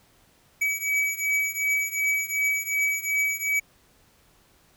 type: beating tone pair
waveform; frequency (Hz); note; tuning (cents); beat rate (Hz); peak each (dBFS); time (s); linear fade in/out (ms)
square; 2279 / 2281.7; C#7 / C#7; +47 / +49; 2.7; -26 / -28; 0.61-3.6; 10
effects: pink hiss -60 dBFS RMS until 4.76 s